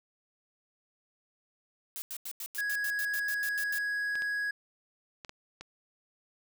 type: noise bursts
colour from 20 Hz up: blue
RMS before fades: -39 dBFS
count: 13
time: 1.96-3.784 s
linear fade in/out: 0 ms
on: 60 ms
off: 87 ms
type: tone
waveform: triangle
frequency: 1663 Hz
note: G#6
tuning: 2 cents sharp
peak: -28 dBFS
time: 2.58-4.51 s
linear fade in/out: 5 ms
type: clicks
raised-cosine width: 0.2 ms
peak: -26 dBFS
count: 5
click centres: 4.155 / 4.221 / 5.248 / 5.294 / 5.61 s
effects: none

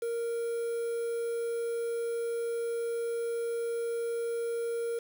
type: tone with quantisation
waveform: triangle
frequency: 466.2 Hz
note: A#4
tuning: in tune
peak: -28 dBFS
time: 0.02-4.99 s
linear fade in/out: 5 ms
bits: 8
effects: none

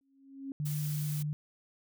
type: tone with exponential growth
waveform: sine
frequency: 272.3 Hz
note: C#4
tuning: 31 cents flat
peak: -34 dBFS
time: 0.01-0.52 s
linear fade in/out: 1 ms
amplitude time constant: 110 ms
type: tone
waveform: sine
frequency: 149.4 Hz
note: D3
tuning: 30 cents sharp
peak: -31 dBFS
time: 0.6-1.33 s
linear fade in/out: 0 ms
type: noise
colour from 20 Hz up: blue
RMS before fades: -43 dBFS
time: 0.65-1.23 s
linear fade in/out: 10 ms
effects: none

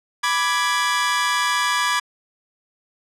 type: chord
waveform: sawtooth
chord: G# diminished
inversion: first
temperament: equal with one note detuned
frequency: 987.8 / 1174.7 / 1671.8 Hz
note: B5 / D6 / G#6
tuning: 0 / 0 / +11 cents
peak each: -19 dBFS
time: 0.23-2 s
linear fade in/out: 10 ms
effects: low-pass 9000 Hz 12 dB/octave

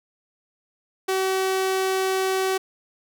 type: tone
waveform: sawtooth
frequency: 380 Hz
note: F#4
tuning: 46 cents sharp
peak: -17 dBFS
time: 1.08-2.58 s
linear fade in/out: 10 ms
effects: none

